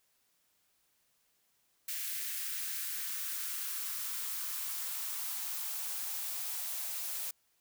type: noise with high-pass filter sweep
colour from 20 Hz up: blue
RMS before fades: -38 dBFS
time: 1.88-7.31 s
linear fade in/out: 5 ms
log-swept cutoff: 1900 to 580 Hz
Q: 2
effects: white hiss -74 dBFS RMS until 7.6 s